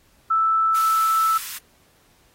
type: tone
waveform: sine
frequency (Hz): 1318.5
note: E6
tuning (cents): 0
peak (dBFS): -16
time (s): 0.3-1.38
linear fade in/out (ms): 10
type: high-pass noise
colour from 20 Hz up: white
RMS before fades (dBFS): -33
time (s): 0.74-1.59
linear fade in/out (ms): 20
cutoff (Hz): 1000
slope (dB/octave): 48
effects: pink hiss -59 dBFS RMS until 2.34 s + AAC 48 kbps